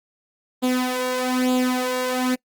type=tone with flanger; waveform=sawtooth; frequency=253.1 Hz; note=B3; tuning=43 cents sharp; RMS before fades=-22 dBFS; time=0.62-2.36 s; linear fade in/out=20 ms; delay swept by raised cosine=0.26 to 2.16 ms; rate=1.1 Hz; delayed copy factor=+0.7; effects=noise-tail reverb RT60 0.1 s tail -23 dB re dry + Opus 24 kbps